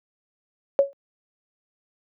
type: tone with exponential decay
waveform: sine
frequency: 556 Hz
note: C#5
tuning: 5 cents sharp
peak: -9 dBFS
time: 0.79-0.93 s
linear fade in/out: 0 ms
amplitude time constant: 29 ms
effects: high-pass 300 Hz 12 dB/octave